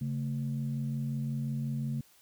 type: tone pair together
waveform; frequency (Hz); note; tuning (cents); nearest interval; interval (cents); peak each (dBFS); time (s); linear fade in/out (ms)
sine; 138.59 / 224.2; C#3 / A3; 0 / +33; minor sixth; 833; -31 / -35; 0.01-2.01; 5
effects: tanh soft clip ceiling -24 dBFS + white hiss -62 dBFS RMS until 2.21 s